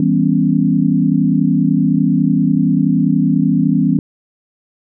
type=chord; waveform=sine; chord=C# half-diminished seventh; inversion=first; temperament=equal with one note detuned; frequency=162.17 / 196 / 246.9 / 277.2 Hz; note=E3 / G3 / B3 / C#4; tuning=-28 / 0 / 0 / 0 cents; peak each=-16 dBFS; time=0-3.99 s; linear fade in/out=2 ms; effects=none